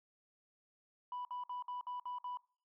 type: tone bursts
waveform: sine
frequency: 987.8 Hz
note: B5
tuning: in tune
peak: -38 dBFS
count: 7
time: 1.12-2.372 s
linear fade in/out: 2 ms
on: 130 ms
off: 57 ms
effects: noise-tail reverb RT60 0.4 s tail -23 dB re dry + tanh soft clip ceiling -37 dBFS